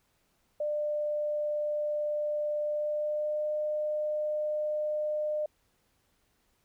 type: tone with pitch glide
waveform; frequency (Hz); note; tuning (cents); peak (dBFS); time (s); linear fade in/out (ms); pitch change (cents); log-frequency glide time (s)
sine; 597 to 605; D5 to D#5; +28 to -49; -28; 0.6-5.46; 5; +23; 2.64-3.52
effects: pink hiss -72 dBFS RMS until 6.64 s